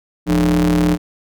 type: ring-modulated tone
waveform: square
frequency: 63.9 Hz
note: C2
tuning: 40 cents flat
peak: -10 dBFS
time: 0.26-0.98 s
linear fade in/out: 50 ms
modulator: 237 Hz
effects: none